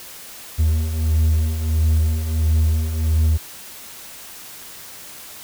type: beating tone pair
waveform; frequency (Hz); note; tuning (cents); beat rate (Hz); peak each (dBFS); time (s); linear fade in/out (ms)
triangle; 77.78 / 79.28; D#2 / D#2; 0 / +33; 1.5; -21 / -14; 0.58-3.38; 20
effects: white hiss -38 dBFS RMS until 5.43 s